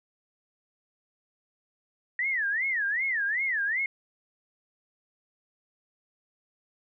sine tone with vibrato, 1864.7 Hz, A#6, in tune, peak -25 dBFS, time 2.19-3.86 s, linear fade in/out 2 ms, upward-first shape sine, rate 2.6 Hz, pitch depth 270 cents each way, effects none

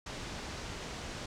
pink low-pass noise, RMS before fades -42 dBFS, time 0.06-1.26 s, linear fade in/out 5 ms, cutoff 7100 Hz, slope 24 dB/octave, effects none

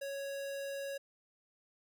square tone, 554.4 Hz, C#5, in tune, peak -39 dBFS, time 0.01-0.98 s, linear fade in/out 10 ms, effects none

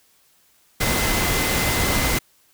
sine tone in noise, 2052 Hz, C7, 34 cents flat, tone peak -28 dBFS, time 0.8-2.19 s, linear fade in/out 10 ms, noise pink, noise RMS -21 dBFS, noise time 0.8-2.19 s, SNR -10 dB, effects white hiss -59 dBFS RMS until 2.53 s

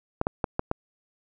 clicks, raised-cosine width 1 ms, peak -10 dBFS, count 5, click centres 0.214 / 0.269 / 0.442 / 0.594 / 0.714 s, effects none

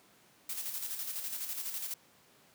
blue noise with tremolo, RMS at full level -37 dBFS, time 0.49-1.94 s, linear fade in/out 5 ms, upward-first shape square, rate 12 Hz, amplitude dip 45%, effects pink hiss -63 dBFS RMS until 2.54 s + high-pass 150 Hz 12 dB/octave

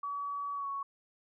sine tone with pitch glide, 1138 to 1112 Hz, C#6 to C#6, +45 to +5 cents, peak -34 dBFS, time 0.03-0.83 s, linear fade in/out 5 ms, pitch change -40 cents, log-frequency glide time 0.54-0.68 s, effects none

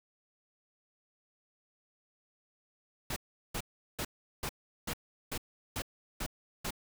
pink noise bursts, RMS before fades -36 dBFS, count 9, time 3.1-6.707 s, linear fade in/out 5 ms, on 63 ms, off 380 ms, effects none

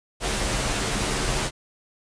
pink noise with comb filter, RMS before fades -25 dBFS, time 0.2-1.51 s, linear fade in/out 50 ms, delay 12 ms, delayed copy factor -0.75, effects resampled to 22050 Hz

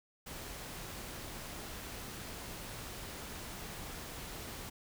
pink noise, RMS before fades -45 dBFS, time 0.26-4.7 s, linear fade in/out 10 ms, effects none

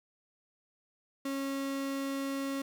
35% pulse tone, 273.9 Hz, C#4, 21 cents flat, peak -31 dBFS, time 1.25-2.62 s, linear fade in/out 5 ms, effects 11-bit

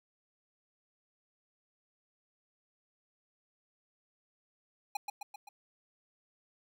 square tone with echo, 821 Hz, G#5, 20 cents flat, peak -32 dBFS, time 4.95-4.97 s, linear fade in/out 5 ms, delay 130 ms, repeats 4, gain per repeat -4 dB, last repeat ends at 5.49 s, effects none

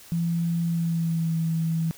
sine tone with pitch glide, 168.6 to 163.14 Hz, E3 to E3, +39 to -18 cents, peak -22 dBFS, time 0.12-1.91 s, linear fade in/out 0 ms, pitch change -57 cents, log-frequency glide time 0.65-1.36 s, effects white hiss -48 dBFS RMS until 1.97 s

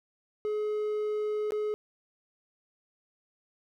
triangle tone with dropouts, 423.6 Hz, G#4, 34 cents sharp, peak -26 dBFS, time 0.45-1.74 s, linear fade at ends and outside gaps 0 ms, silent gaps 1.507-1.521 s, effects none

